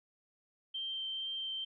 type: tone with vibrato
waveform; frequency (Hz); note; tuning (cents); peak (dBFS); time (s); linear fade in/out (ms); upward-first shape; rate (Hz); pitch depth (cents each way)
sine; 3136; G7; 0; -36; 0.74-1.65; 10; triangle; 2.2; 9
effects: none